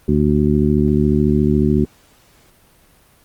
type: harmonic tone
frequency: 74 Hz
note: D2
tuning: 14 cents sharp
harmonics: 1 / 2 / 3 / 4 / 5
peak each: -20 / -18 / -16 / -21 / -19 dBFS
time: 0.08-1.85 s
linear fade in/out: 5 ms
effects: pink hiss -52 dBFS RMS until 3.24 s + Opus 32 kbps